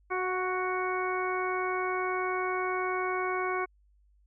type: harmonic tone with a mistuned harmonic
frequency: 370 Hz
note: F#4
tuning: in tune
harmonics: 1 / 2 / 3 / 4 / 5 / 6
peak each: -32 / -36 / -33 / -37 / -46 / -37 dBFS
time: 0.1-3.66 s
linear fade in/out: 20 ms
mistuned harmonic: 2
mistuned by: -20 cents
effects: added 50 Hz sine -61 dBFS peak until 4.26 s